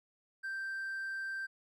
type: tone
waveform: triangle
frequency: 1568 Hz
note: G6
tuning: in tune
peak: -34 dBFS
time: 0.43-1.47 s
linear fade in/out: 20 ms
effects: tanh soft clip ceiling -30 dBFS